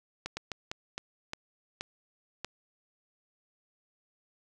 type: slowing click train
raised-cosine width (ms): 0.2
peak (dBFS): -18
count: 8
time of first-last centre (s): 0.26-2.446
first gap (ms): 110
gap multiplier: 1.34
effects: none